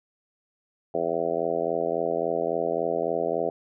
harmonic tone, 83.6 Hz, E2, 25 cents sharp, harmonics 2 / 3 / 4 / 5 / 6 / 7 / 8 / 9, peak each -40 / -38 / -34 / -30 / -30 / -31 / -29 / -36 dBFS, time 0.94-3.5 s, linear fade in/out 5 ms, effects none

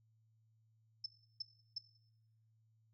sine tone bursts, 5274 Hz, E8, in tune, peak -38 dBFS, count 3, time 1.04-1.783 s, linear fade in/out 5 ms, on 21 ms, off 340 ms, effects noise-tail reverb RT60 0.9 s tail -17 dB re dry + added 111 Hz sine -70 dBFS peak until 2.93 s

